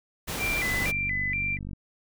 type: noise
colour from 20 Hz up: pink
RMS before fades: -32 dBFS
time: 0.27-0.92 s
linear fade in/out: 20 ms
type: tone with vibrato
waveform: sine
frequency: 2178 Hz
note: C#7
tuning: 31 cents flat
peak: -26 dBFS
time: 0.38-1.59 s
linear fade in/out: 50 ms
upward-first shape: square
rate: 2.1 Hz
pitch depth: 140 cents each way
type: click train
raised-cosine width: 5 ms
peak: -25 dBFS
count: 50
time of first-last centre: 0.72-1.732 s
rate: 48.4 Hz
effects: none